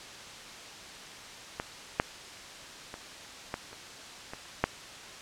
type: clicks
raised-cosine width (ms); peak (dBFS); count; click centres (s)
0.5; -17 / -8 / -24 / -17 / -30 / -23 / -8; 7; 1.599 / 1.999 / 2.941 / 3.541 / 3.73 / 4.335 / 4.64
effects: white hiss -45 dBFS RMS until 5.21 s + low-pass 6000 Hz 12 dB/octave